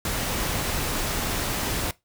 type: noise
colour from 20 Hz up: pink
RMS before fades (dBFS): -27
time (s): 0.05-1.91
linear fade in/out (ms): 2
effects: noise-tail reverb RT60 0.2 s tail -20 dB re dry